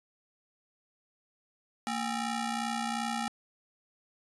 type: ring-modulated tone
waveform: sawtooth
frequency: 523.3 Hz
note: C5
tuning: in tune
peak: -24 dBFS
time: 1.87-3.28 s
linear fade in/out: 0 ms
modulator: 293 Hz
effects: resampled to 24000 Hz